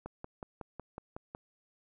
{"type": "click train", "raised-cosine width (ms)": 1, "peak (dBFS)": -27, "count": 8, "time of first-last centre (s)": [0.06, 1.349], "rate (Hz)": 5.43, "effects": []}